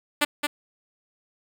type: tone with echo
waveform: 5% pulse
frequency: 293.7 Hz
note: D4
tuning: in tune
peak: -7 dBFS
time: 0.21-0.25 s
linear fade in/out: 10 ms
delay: 220 ms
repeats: 1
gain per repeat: -4 dB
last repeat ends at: 0.47 s
effects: none